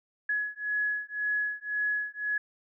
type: beating tone pair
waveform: sine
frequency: 1687 / 1688.9 Hz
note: G#6 / G#6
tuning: +27 / +29 cents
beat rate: 1.9 Hz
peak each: -31 dBFS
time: 0.29-2.38 s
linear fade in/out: 5 ms
effects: none